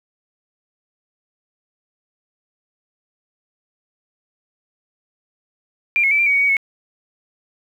sine tone with pitch steps, 2382 / 2177 / 2311 / 2372 / 2256 / 2238 / 2257 / 2197 Hz, D7 / C#7 / D7 / D7 / C#7 / C#7 / C#7 / C#7, +24 / -32 / -28 / +17 / +30 / +16 / +31 / -16 cents, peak -13 dBFS, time 5.96-6.568 s, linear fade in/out 0 ms, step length 76 ms, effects 8-bit

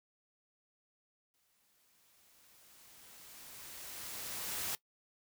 white noise with exponential growth, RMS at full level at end -37 dBFS, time 1.34-4.75 s, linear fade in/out 0 ms, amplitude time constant 740 ms, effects noise-tail reverb RT60 0.1 s tail -20 dB re dry

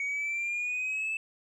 sine exponential sweep, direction up, 2234 to 2637 Hz, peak -27 dBFS, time 0-1.17 s, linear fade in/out 2 ms, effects tanh soft clip ceiling -28 dBFS

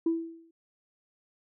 sine tone with exponential decay, 330 Hz, E4, 2 cents sharp, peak -20 dBFS, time 0.06-0.51 s, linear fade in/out 5 ms, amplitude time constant 97 ms, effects tanh soft clip ceiling -19 dBFS

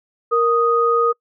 sine tone pair together, 466.7 / 1244.5 Hz, A#4 / D#6, +2 / 0 cents, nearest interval octave + perfect fourth, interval 1698 cents, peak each -16 dBFS, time 0.31-1.13 s, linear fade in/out 20 ms, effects noise-tail reverb RT60 0.1 s tail -26 dB re dry

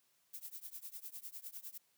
violet noise with tremolo, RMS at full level -45 dBFS, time 0.33-1.78 s, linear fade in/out 10 ms, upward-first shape triangle, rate 9.9 Hz, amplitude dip 100%, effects white hiss -75 dBFS RMS until 1.97 s + high-pass 80 Hz 12 dB/octave

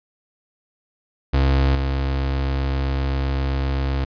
35% pulse tone with level steps, 67.7 Hz, C#2, 40 cents flat, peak -13 / -18 dBFS, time 1.33-4.05 s, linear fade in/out 10 ms, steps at 1.75 s, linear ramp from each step 5 ms, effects resampled to 11025 Hz

